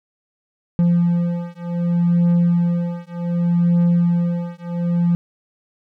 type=beating tone pair; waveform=triangle; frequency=172.5 / 173.16 Hz; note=F3 / F3; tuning=-21 / -14 cents; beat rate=0.66 Hz; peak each=-16 dBFS; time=0.79-5.15 s; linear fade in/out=0 ms; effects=none